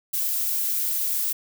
violet noise with high-pass filter sweep, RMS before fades -25 dBFS, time 0.13-1.33 s, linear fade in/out 10 ms, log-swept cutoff 870 to 490 Hz, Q 0.78, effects none

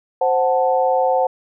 sine chord, F# diminished, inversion second, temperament equal, 523.3 / 740 / 880 Hz, C5 / F#5 / A5, 0 / 0 / 0 cents, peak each -17 / -18 / -21 dBFS, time 0.21-1.27 s, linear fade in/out 5 ms, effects none

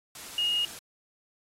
sine tone in noise, 2863 Hz, F7, 42 cents sharp, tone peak -24 dBFS, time 0.38-0.65 s, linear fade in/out 2 ms, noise white, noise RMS -42 dBFS, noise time 0.15-0.79 s, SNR +15 dB, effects low-pass 11000 Hz 12 dB/octave + AAC 48 kbps

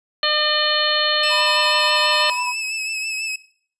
harmonic tone, 604 Hz, D5, 48 cents sharp, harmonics 1 / 2 / 3 / 4 / 5 / 6 / 7, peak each -25 / -25 / -24 / -29 / -21 / -26 / -20 dBFS, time 0.23-2.3 s, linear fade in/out 2 ms
sawtooth tone with vibrato, 2596 Hz, E7, 27 cents flat, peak -20 dBFS, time 1.23-3.36 s, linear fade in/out 5 ms, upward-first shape sine, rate 6.1 Hz, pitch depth 35 cents each way
sine tone with tremolo, 987.8 Hz, B5, in tune, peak -22 dBFS, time 1.29-2.54 s, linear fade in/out 50 ms, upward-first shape square, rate 11 Hz, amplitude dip 30%
effects noise-tail reverb RT60 0.5 s tail -17 dB re dry + resampled to 22050 Hz

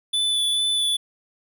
square tone with vibrato, 3479 Hz, A7, 20 cents flat, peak -20 dBFS, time 0.13-0.97 s, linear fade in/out 10 ms, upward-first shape sine, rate 2.3 Hz, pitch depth 12 cents each way, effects none

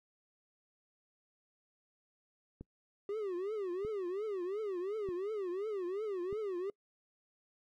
click train, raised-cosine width 3 ms, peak -33 dBFS, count 4, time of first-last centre 2.61-6.327 s, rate 0.807 Hz
triangle tone with vibrato, 392 Hz, G4, in tune, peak -33 dBFS, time 3.09-6.7 s, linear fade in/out 2 ms, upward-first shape triangle, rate 2.8 Hz, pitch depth 230 cents each way
effects noise-tail reverb RT60 0.1 s tail -26 dB re dry

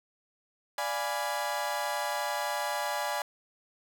30% pulse chord, D diminished seventh, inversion none, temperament equal, 587.3 / 698.5 / 830.6 / 987.8 Hz, D5 / F5 / Ab5 / Cb6, 0 / 0 / 0 / 0 cents, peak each -33 / -36 / -31 / -34 dBFS, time 0.78-3.22 s, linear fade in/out 2 ms, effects none

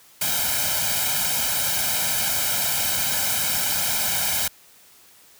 white noise with comb filter, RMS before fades -23 dBFS, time 0.21-4.48 s, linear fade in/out 5 ms, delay 1.3 ms, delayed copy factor +0.9, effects white hiss -52 dBFS RMS until 5.39 s + high-pass 60 Hz 12 dB/octave

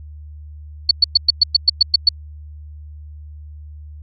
sine tone bursts, 4435 Hz, C#8, in tune, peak -6 dBFS, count 10, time 0.89-2.09 s, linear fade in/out 5 ms, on 21 ms, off 110 ms, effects added 75 Hz sine -33 dBFS peak until 4.02 s

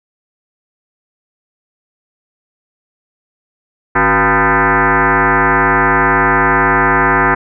sine tone with frequency modulation, 270 Hz, C#4, 45 cents flat, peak -8 dBFS, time 3.95-7.35 s, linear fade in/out 10 ms, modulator 214 Hz, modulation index 7.7, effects none

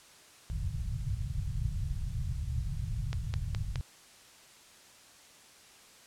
white low-pass noise, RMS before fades -34 dBFS, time 0.5-3.81 s, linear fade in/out 0 ms, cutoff 140 Hz, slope 48 dB/octave
click train, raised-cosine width 0.2 ms, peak -21 dBFS, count 4, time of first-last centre 3.13-3.758 s, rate 4.78 Hz
effects white hiss -56 dBFS RMS until 6.06 s + low-pass 9000 Hz 12 dB/octave

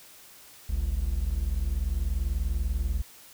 triangle tone pair together, 48.93 / 69.2 Hz, G1 / C#2, -2 / -2 cents, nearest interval tritone, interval 600 cents, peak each -26 dBFS, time 0.69-3.02 s, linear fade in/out 10 ms, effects white hiss -51 dBFS RMS until 3.33 s

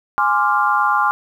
sine chord, D half-diminished seventh, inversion second, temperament equal, 830.6 / 1046.5 / 1174.7 / 1396.9 Hz, Ab5 / C6 / D6 / F6, 0 / 0 / 0 / 0 cents, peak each -19 dBFS, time 0.18-1.11 s, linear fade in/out 0 ms, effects 8-bit

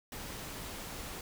pink noise, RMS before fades -43 dBFS, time 0.12-1.21 s, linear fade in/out 2 ms, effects none

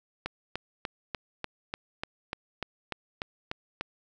click train, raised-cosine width 0.3 ms, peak -16 dBFS, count 13, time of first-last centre 0.26-3.81 s, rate 3.38 Hz, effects none

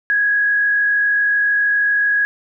sine tone with frequency modulation, 1661.2 Hz, G#6, in tune, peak -13 dBFS, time 0.1-2.25 s, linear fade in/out 0 ms, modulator 47.1 Hz, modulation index 0.46, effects none

